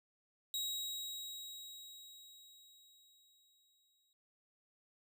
sawtooth tone with exponential decay, 3820 Hz, A#7, 42 cents sharp, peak -33 dBFS, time 0.54-4.13 s, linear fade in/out 1 ms, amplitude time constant 780 ms, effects none

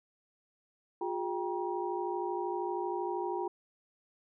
sine tone cluster, 356.7 / 409.5 / 791 / 951 Hz, F4 / G#4 / G5 / A#5, +37 / -24 / +15 / +34 cents, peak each -35 / -39 / -39 / -38 dBFS, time 1.01-3.48 s, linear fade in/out 5 ms, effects none

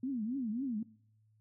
sine tone with vibrato, 241.7 Hz, B3, 37 cents flat, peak -33 dBFS, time 0.03-0.83 s, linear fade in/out 5 ms, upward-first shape triangle, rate 3.7 Hz, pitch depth 290 cents each way, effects noise-tail reverb RT60 0.6 s tail -21 dB re dry + added 108 Hz sine -66 dBFS peak until 1.4 s

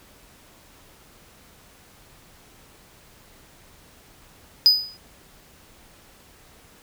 triangle tone with exponential decay, 4978 Hz, D#8, in tune, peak -7 dBFS, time 4.66-4.97 s, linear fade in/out 0 ms, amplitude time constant 67 ms, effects pink hiss -52 dBFS RMS until 6.82 s

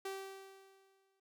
sawtooth tone with exponential decay, 387.4 Hz, G4, 20 cents flat, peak -35 dBFS, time 0.05-1.2 s, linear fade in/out 5 ms, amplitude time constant 250 ms, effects none

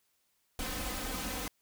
pink noise with comb filter, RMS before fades -37 dBFS, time 0.59-1.48 s, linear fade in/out 2 ms, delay 3.9 ms, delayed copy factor +0.8, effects white hiss -75 dBFS RMS until 1.61 s

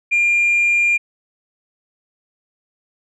sine tone, 2400 Hz, D7, 37 cents sharp, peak -11 dBFS, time 0.11-0.98 s, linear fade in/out 20 ms, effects tanh soft clip ceiling -10 dBFS

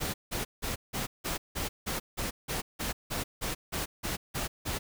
pink noise bursts, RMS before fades -33 dBFS, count 16, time 0-4.79 s, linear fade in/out 20 ms, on 140 ms, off 170 ms, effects none

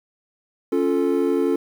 triangle chord, Db augmented, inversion none, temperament equal, 277.2 / 349.2 / 440 Hz, Db4 / F4 / A4, 0 / 0 / 0 cents, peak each -20 dBFS, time 0.72-1.56 s, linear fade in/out 5 ms, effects 8-bit

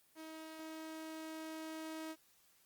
sawtooth tone with level ramp, 317.6 Hz, D#4, 36 cents sharp, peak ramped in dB -43 to -39 dBFS, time 0.15-2.16 s, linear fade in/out 50 ms, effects white hiss -70 dBFS RMS until 2.65 s + Opus 24 kbps

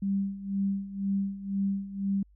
sine tone with tremolo, 196.9 Hz, G3, 8 cents sharp, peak -24 dBFS, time 0.02-2.23 s, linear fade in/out 5 ms, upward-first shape sine, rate 2 Hz, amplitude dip 80%, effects added 50 Hz sine -56 dBFS peak until 2.35 s

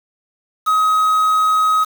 triangle tone with quantisation, 1266 Hz, D#6, 30 cents sharp, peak -10 dBFS, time 0.66-1.85 s, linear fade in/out 20 ms, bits 5, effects none

